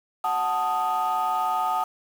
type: chord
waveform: sine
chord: D# diminished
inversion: first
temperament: equal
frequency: 740 / 880 / 1244.5 Hz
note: F#5 / A5 / D#6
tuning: 0 / 0 / 0 cents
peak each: -25 dBFS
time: 0.24-1.84 s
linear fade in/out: 5 ms
effects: tanh soft clip ceiling -17 dBFS + 7-bit